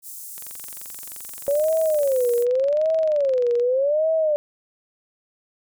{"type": "high-pass noise", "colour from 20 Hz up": "pink", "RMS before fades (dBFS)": -37, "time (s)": [0.02, 2.46], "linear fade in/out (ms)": 50, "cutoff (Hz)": 7800, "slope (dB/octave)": 24}
{"type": "click train", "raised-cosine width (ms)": 0.2, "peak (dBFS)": -24, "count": 75, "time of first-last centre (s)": [0.38, 3.597], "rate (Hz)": 23}
{"type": "tone with vibrato", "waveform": "sine", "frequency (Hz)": 554.4, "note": "C#5", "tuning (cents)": 0, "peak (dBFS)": -17, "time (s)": [1.48, 4.36], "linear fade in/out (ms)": 0, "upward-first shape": "sine", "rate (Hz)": 0.85, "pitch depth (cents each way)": 260}
{"effects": []}